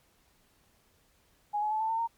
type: tone with pitch steps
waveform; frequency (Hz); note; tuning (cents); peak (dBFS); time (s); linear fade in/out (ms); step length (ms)
sine; 830.6 / 848.1 / 865.9 / 884.1 / 902.6 / 921.6; G#5 / G#5 / A5 / A5 / A5 / A#5; 0 / +36 / -28 / +8 / +44 / -20; -27; 1.53-2.076; 20; 91
effects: pink hiss -67 dBFS RMS until 2.17 s + MP3 96 kbps